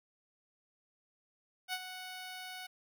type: tone with ADSR envelope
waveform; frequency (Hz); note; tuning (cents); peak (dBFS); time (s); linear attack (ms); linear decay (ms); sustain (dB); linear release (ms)
10% pulse; 740; F#5; 0; -25; 1.68-2.67; 51; 50; -10; 10
effects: none